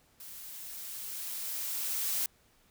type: noise with level ramp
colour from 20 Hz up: blue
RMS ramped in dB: -47 to -31 dBFS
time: 0.2-2.26 s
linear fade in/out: 2 ms
effects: pink hiss -66 dBFS RMS until 2.7 s